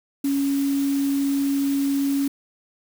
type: tone in noise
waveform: sine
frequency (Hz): 278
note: C#4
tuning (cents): +5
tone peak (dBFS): -19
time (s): 0.24-2.28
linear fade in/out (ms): 5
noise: white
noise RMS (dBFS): -37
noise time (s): 0.24-2.28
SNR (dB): +15
effects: none